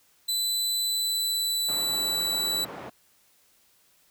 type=tone with pitch glide; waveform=sawtooth; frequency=4000 to 3952 Hz; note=B7 to B7; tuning=+21 to 0 cents; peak=-22 dBFS; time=0.28-2.65 s; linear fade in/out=10 ms; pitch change=-21 cents; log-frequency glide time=0.84-2.25 s
type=band-pass noise; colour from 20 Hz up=white; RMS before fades=-40 dBFS; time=1.68-2.9 s; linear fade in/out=10 ms; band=130 to 970 Hz; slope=12 dB/octave
effects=white hiss -63 dBFS RMS until 4.1 s